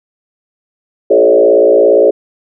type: tone with frequency modulation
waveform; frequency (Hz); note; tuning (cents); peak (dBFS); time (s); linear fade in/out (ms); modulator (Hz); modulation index
sine; 487.3; B4; -23; -4; 1.1-2.11; 10; 57.4; 2.1
effects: none